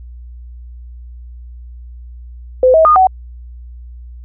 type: tone with pitch steps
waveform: sine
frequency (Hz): 511 / 641 / 1225 / 752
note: C5 / E5 / D#6 / F#5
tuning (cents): -41 / -49 / -27 / +28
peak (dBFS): -5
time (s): 2.63-3.07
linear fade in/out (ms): 2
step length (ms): 110
effects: added 60 Hz sine -30 dBFS peak until 4.24 s